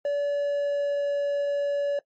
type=tone with pitch glide; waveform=triangle; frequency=574 to 570.7 Hz; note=D5 to D5; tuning=-40 to -50 cents; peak=-21 dBFS; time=0.05-1.99 s; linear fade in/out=2 ms; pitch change=-10 cents; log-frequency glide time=0.22-1.07 s; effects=noise-tail reverb RT60 0.1 s tail -20 dB re dry + MP3 32 kbps